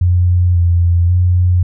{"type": "tone with pitch steps", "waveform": "sine", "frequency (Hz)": [89, 86.4, 89.6], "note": ["F2", "F2", "F2"], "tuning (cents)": [33, -18, 45], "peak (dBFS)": -8, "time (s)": [0.01, 1.63], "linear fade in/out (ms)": 5, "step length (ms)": 540, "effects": []}